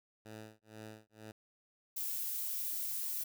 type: tone with tremolo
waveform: 10% pulse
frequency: 108.6 Hz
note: A2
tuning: 22 cents flat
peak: -38 dBFS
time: 0.25-1.32 s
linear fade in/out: 10 ms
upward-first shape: sine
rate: 2.1 Hz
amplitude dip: 100%
type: noise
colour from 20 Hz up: violet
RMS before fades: -38 dBFS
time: 1.96-3.24 s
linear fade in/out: 10 ms
effects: none